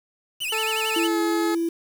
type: tone with vibrato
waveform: 45% pulse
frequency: 2736 Hz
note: F7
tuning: 36 cents flat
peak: -25 dBFS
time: 0.4-1.08 s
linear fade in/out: 20 ms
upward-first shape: sine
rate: 11 Hz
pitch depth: 180 cents each way
type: tone with pitch glide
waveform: 15% pulse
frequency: 440 to 426 Hz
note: A4 to G#4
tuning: 0 to +44 cents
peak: -19 dBFS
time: 0.52-1.55 s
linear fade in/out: 5 ms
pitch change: -56 cents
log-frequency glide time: 1-1.2 s
type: tone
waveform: sine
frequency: 334.4 Hz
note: E4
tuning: 25 cents sharp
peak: -21 dBFS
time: 0.96-1.69 s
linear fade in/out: 5 ms
effects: 7-bit